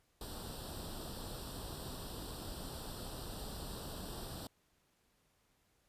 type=noise with comb filter; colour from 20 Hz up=pink; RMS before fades=-45 dBFS; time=0.21-4.47 s; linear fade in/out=2 ms; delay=0.23 ms; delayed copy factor=+0.85; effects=pink hiss -75 dBFS RMS until 5.88 s + resampled to 32000 Hz